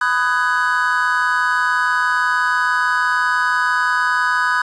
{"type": "chord", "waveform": "triangle", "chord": "G# minor seventh", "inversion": "first", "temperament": "just", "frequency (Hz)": [996.7, 1245.9, 1495.1, 1661.2], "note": ["B5", "D#6", "F#6", "G#6"], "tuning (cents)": [16, 2, 18, 0], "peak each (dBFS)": [-19, -19, -17, -20], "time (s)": [0.01, 4.62], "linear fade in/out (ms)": 5, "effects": ["resampled to 22050 Hz", "7-bit"]}